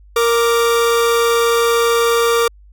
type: tone pair together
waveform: 45% pulse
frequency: 466.2 / 1174.7 Hz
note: A#4 / D6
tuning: 0 / 0 cents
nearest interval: octave + major third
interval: 1600 cents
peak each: -13 / -18 dBFS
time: 0.16-2.48 s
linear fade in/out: 5 ms
effects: added 50 Hz sine -41 dBFS peak until 2.72 s